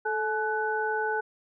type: tone cluster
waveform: sine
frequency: 436.5 / 855 / 1493 Hz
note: A4 / A5 / F#6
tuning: -14 / -50 / +15 cents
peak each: -30 dBFS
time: 0.05-1.21 s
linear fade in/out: 10 ms
effects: none